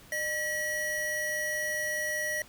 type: tone pair together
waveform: square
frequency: 607 / 1925.9 Hz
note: D#5 / B6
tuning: -43 / -44 cents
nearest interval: octave + minor sixth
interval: 1999 cents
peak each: -37 / -31 dBFS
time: 0.12-2.42 s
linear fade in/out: 2 ms
effects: pink hiss -54 dBFS RMS until 2.48 s